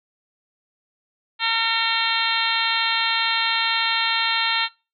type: harmonic tone with a mistuned harmonic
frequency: 455.5 Hz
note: A#4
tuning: 40 cents flat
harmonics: 2 / 3 / 4 / 5 / 6 / 7 / 8 / 9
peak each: -27 / -27 / -27 / -27 / -27 / -27 / -27 / -27 dBFS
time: 1.39-4.69 s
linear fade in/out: 50 ms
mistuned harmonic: 5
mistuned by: -28 cents
effects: noise-tail reverb RT60 0.3 s tail -23 dB re dry